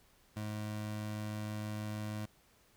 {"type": "tone", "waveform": "25% pulse", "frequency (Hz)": 106.3, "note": "G#2", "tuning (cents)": 41, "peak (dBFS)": -34, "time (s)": [0.36, 2.26], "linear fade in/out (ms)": 10, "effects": ["pink hiss -67 dBFS RMS until 2.76 s"]}